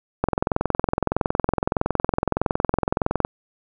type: click train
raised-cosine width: 1 ms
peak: -5 dBFS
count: 66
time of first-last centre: 0.24-3.249 s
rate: 21.6 Hz
effects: none